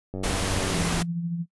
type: click train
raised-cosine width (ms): 2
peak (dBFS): -20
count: 68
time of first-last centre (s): 0.14-0.85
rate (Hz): 94.4
type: noise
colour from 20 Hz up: pink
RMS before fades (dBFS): -27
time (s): 0.23-1.03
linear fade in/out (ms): 10
type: tone with tremolo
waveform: sine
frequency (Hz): 170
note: F3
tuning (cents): -46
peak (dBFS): -24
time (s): 0.7-1.46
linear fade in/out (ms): 50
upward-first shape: sine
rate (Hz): 13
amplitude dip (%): 45
effects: noise-tail reverb RT60 0.1 s tail -22 dB re dry + resampled to 24000 Hz